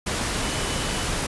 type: tone in noise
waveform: sine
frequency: 2979 Hz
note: F#7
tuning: 11 cents sharp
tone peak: -37 dBFS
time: 0.42-1.05 s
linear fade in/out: 10 ms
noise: pink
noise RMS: -26 dBFS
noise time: 0.06-1.27 s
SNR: -14 dB
effects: resampled to 24000 Hz